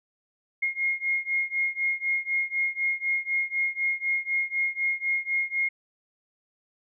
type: beating tone pair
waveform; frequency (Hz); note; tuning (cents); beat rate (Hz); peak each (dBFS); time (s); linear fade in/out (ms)
sine; 2143 / 2147; C7 / C7; +41 / +44; 4; -27 / -28; 0.62-5.69; 10
effects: none